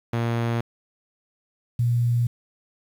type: tone pair in turn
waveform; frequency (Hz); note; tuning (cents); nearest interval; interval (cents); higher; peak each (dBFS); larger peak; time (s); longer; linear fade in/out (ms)
sawtooth / sine; 117 / 119.53; A#2 / A#2; +7 / +44; unison; 37; second; -18; neither; 0.13-0.61 / 1.79-2.27; neither; 5
effects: low-pass 3000 Hz 12 dB/octave + 8-bit